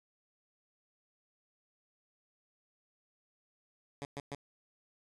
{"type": "tone bursts", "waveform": "10% pulse", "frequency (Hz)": 141.8, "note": "C#3", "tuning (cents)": 40, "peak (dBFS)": -31, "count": 3, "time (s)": [4.02, 4.347], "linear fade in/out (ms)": 0, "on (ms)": 29, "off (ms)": 120, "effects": ["resampled to 22050 Hz"]}